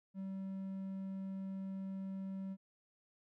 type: tone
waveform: triangle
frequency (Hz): 192.3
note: G3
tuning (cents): -33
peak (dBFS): -38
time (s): 0.14-2.57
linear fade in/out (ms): 50
effects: none